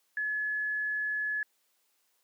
sine tone, 1706 Hz, G#6, 46 cents sharp, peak -29 dBFS, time 0.17-1.43 s, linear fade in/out 2 ms, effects white hiss -73 dBFS RMS until 2.23 s + high-pass 300 Hz 12 dB/octave

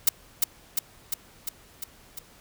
blue noise with echo, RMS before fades -17 dBFS, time 0.07-0.09 s, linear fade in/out 5 ms, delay 350 ms, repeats 6, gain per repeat -3 dB, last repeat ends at 2.19 s, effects pink hiss -54 dBFS RMS until 2.4 s

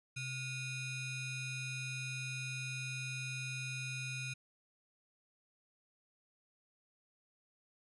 40% pulse ring-modulated tone, 1300 Hz, E6, 24 cents flat, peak -35 dBFS, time 0.16-4.34 s, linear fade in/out 10 ms, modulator 1170 Hz, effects resampled to 24000 Hz + 12-bit

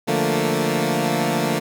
15% pulse chord, Bb major seventh, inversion first, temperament equal, 146.83 / 174.61 / 220 / 233.1 Hz, D3 / F3 / A3 / Bb3, 0 / 0 / 0 / 0 cents, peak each -18 dBFS, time 0.07-1.6 s, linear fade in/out 20 ms, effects none

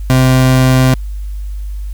30% pulse tone, 129.5 Hz, C3, 17 cents flat, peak -4 dBFS, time 0.1-0.94 s, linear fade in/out 0 ms, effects added 50 Hz sine -19 dBFS peak until 1.93 s + white hiss -48 dBFS RMS until 1.93 s

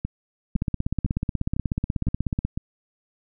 two click trains, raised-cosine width 5 ms, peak -14 / -11 dBFS, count 6 / 32, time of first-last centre 0.05-2.575 / 0.56-2.45 s, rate 1.98 / 16.4 Hz, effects none

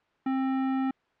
sine tone with hard clipping, 264.9 Hz, C4, 22 cents sharp, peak -27 dBFS, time 0.26-0.91 s, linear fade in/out 5 ms, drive 17 dB, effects white hiss -68 dBFS RMS until 1.2 s + low-pass 2000 Hz 12 dB/octave

